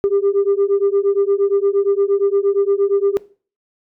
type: beating tone pair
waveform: sine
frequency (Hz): 394.7 / 403.3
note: G4 / G4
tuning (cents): +12 / +49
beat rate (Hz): 8.6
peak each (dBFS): -15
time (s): 0.04-3.17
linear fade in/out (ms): 0
effects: noise-tail reverb RT60 0.4 s tail -21 dB re dry + tanh soft clip ceiling -9 dBFS